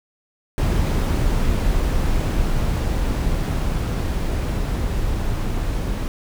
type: noise with level ramp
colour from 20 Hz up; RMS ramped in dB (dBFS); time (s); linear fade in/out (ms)
brown; -18 to -23; 0.58-6.08; 0
effects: none